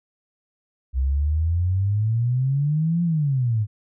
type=exponential two-way sweep; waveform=sine; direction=up then down; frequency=63.3 to 174.61 to 102.1 Hz; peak=-18 dBFS; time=0.93-3.67 s; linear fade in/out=50 ms; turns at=3.03 s; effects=none